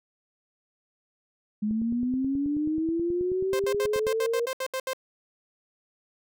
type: linear sweep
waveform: sine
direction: up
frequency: 207.7 to 474.7 Hz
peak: -24 dBFS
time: 1.62-4.46 s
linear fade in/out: 10 ms
type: click train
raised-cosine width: 3 ms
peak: -27 dBFS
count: 23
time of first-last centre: 1.71-4.068 s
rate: 9.33 Hz
type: tone bursts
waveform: sawtooth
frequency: 523.3 Hz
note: C5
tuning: in tune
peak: -24 dBFS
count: 11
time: 3.53-4.933 s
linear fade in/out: 2 ms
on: 63 ms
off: 71 ms
effects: none